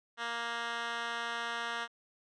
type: tone with band-pass filter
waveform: 10% pulse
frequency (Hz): 233.9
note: A#3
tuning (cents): +6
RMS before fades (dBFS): -37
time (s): 0.17-1.88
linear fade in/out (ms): 50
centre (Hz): 2100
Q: 1.5
effects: resampled to 22050 Hz